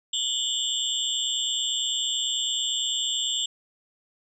sine tone cluster, 2952 / 3186 / 3446 / 3575 / 7530 Hz, F#7 / G7 / A7 / A7 / A#8, -5 / +27 / -37 / +27 / +16 cents, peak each -31 dBFS, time 0.13-3.46 s, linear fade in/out 5 ms, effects none

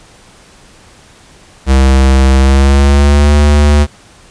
square tone with pitch glide, 66.5 to 73.36 Hz, C2 to D2, +29 to -1 cents, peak -5 dBFS, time 1.66-3.87 s, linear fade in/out 50 ms, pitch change +170 cents, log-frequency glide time 2.37-3.33 s, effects pink hiss -41 dBFS RMS until 4.3 s + resampled to 22050 Hz

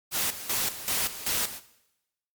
white noise with tremolo, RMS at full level -27 dBFS, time 0.11-1.61 s, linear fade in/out 50 ms, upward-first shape square, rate 2.6 Hz, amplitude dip 75%, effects noise-tail reverb RT60 0.9 s tail -17 dB re dry + MP3 96 kbps

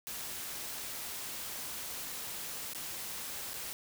white noise with dropouts, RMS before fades -41 dBFS, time 0.07-3.73 s, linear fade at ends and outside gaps 0 ms, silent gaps 2.734-2.748 / 3.534-3.54 s, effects none

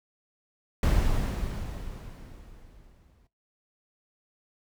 brown noise with exponential decay, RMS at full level -21 dBFS, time 0.83-3.27 s, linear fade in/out 2 ms, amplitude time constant 530 ms, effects noise-tail reverb RT60 0.2 s tail -18 dB re dry

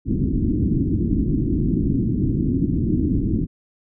white low-pass noise, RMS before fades -20 dBFS, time 0.05-3.47 s, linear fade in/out 50 ms, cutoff 320 Hz, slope 48 dB/octave, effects none

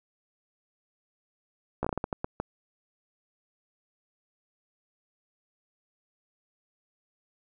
slowing click train, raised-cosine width 1 ms, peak -15 dBFS, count 10, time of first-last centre 1.83-2.4 s, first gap 15 ms, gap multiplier 1.34, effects none

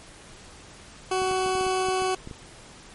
20% pulse tone, 374 Hz, F#4, 19 cents sharp, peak -18 dBFS, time 1.11-2.15 s, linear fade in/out 5 ms
clicks, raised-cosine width 3 ms, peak -25 dBFS, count 10, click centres 1.219 / 1.312 / 1.462 / 1.553 / 1.61 / 1.666 / 1.886 / 2.021 / 2.274 / 2.312 s
effects pink hiss -47 dBFS RMS until 2.94 s + MP3 48 kbps

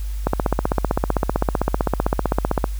click train, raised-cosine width 1 ms, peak -3 dBFS, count 38, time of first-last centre 0.27-2.642 s, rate 15.6 Hz, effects added 50 Hz sine -23 dBFS peak until 2.79 s + white hiss -45 dBFS RMS until 2.79 s

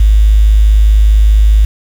sine tone with quantisation, 52.4 Hz, G#1, 16 cents sharp, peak -3 dBFS, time 0-1.65 s, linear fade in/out 5 ms, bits 5, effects none

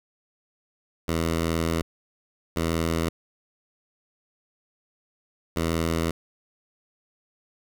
10% pulse tone bursts at uneven times, 82.41 Hz, E2, in tune, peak -15 dBFS, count 3, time 1.08-1.82 / 2.56-3.09 / 5.56-6.11 s, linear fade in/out 5 ms, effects none

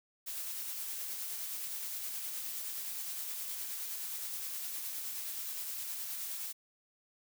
blue noise with tremolo, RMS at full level -39 dBFS, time 0.26-6.53 s, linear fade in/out 20 ms, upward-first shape sine, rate 9.6 Hz, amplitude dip 25%, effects none

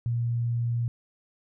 sine tone, 118.3 Hz, A#2, 26 cents sharp, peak -24 dBFS, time 0.06-0.88 s, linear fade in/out 0 ms, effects none

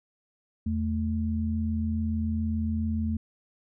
sine tone pair together, 82.35 / 220 Hz, E2 / A3, -1 / 0 cents, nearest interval octave + perfect fourth, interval 1701 cents, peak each -28 dBFS, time 0.66-3.17 s, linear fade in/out 5 ms, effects none

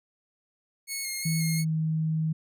10% pulse tone with vibrato, 2168 Hz, C#7, 39 cents flat, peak -22 dBFS, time 0.87-1.65 s, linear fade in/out 50 ms, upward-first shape square, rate 2.8 Hz, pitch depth 22 cents each way
sine tone with pitch glide, 160.7 to 158.4 Hz, E3 to D#3, -44 to +31 cents, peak -24 dBFS, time 1.25-2.33 s, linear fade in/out 10 ms, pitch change -25 cents, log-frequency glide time 1.49-1.73 s
effects none

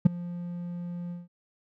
triangle tone with ADSR envelope, 174.61 Hz, F3, in tune, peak -7 dBFS, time 0.05-1.28 s, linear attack 13 ms, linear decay 8 ms, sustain -24 dB, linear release 170 ms, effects tanh soft clip ceiling -6 dBFS

